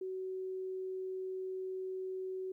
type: tone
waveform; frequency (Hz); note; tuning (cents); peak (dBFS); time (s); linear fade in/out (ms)
sine; 375.4; F#4; +25; -37; 0.01-2.52; 5
effects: 13-bit